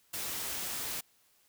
white noise, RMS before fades -37 dBFS, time 0.13-1.01 s, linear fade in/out 10 ms, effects white hiss -68 dBFS RMS until 1.48 s

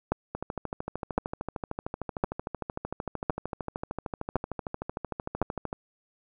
two click trains, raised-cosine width 1 ms, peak -18 / -10 dBFS, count 72 / 6, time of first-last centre 0.35-5.729 / 0.12-5.417 s, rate 13.2 / 0.944 Hz, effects none

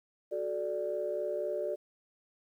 sine chord, D major, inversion first, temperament equal with one note detuned, 370 / 433.9 / 587.3 Hz, F#4 / A4 / D5, 0 / -24 / 0 cents, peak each -37 / -37 / -33 dBFS, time 0.31-1.76 s, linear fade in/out 20 ms, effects tanh soft clip ceiling -22 dBFS + 11-bit

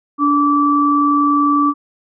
sine tone pair together, 290.1 / 1159 Hz, D4 / D6, -21 / -23 cents, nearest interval 2 octaves, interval 2398 cents, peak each -14 / -13 dBFS, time 0.18-1.74 s, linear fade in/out 50 ms, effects none

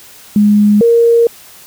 sine tone pair in turn, 207.7 / 466.3 Hz, G#3 / A#4, 0 / +1 cents, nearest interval octave + major second, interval 1401 cents, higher second, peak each -5 dBFS, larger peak neither, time 0.36-0.81 / 0.81-1.27 s, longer second, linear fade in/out 2 ms, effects white hiss -38 dBFS RMS until 1.66 s

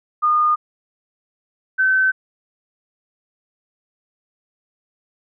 sine tone pair in turn, 1221 / 1531.7 Hz, D#6 / G6, -33 / -41 cents, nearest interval major third, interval 392 cents, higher second, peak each -13 dBFS, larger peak neither, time 0.22-0.56 / 1.78-2.12 s, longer neither, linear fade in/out 20 ms, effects none

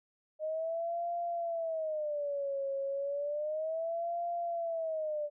sine tone with vibrato, 615 Hz, D#5, 20 cents flat, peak -32 dBFS, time 0.39-5.3 s, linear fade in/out 50 ms, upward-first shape sine, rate 0.32 Hz, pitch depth 200 cents each way, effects none

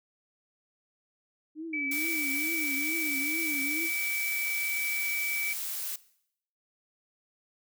sine tone with vibrato, 299.8 Hz, D4, 36 cents sharp, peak -35 dBFS, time 1.55-3.9 s, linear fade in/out 50 ms, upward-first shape triangle, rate 2.3 Hz, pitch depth 190 cents each way
sine tone, 2300 Hz, D7, 37 cents flat, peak -30 dBFS, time 1.73-5.53 s, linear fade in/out 5 ms
blue noise, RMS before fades -35 dBFS, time 1.91-5.96 s, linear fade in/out 5 ms
effects noise-tail reverb RT60 0.7 s tail -19 dB re dry

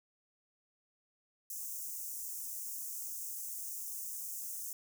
white high-pass noise, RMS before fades -42 dBFS, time 1.5-4.73 s, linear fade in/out 2 ms, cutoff 6000 Hz, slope 48 dB/octave, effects none

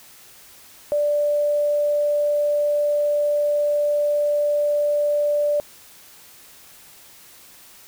sine tone, 587.3 Hz, D5, in tune, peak -17 dBFS, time 0.92-5.6 s, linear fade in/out 0 ms, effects white hiss -47 dBFS RMS until 7.87 s

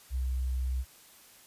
sine tone, 64 Hz, C2, 38 cents flat, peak -28 dBFS, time 0.1-0.85 s, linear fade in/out 50 ms, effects white hiss -56 dBFS RMS until 1.46 s + resampled to 32000 Hz

